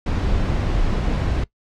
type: noise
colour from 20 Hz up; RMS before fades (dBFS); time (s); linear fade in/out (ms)
brown; -20; 0.06-1.44; 5
effects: noise-tail reverb RT60 0.1 s tail -20 dB re dry + low-pass 5000 Hz 12 dB/octave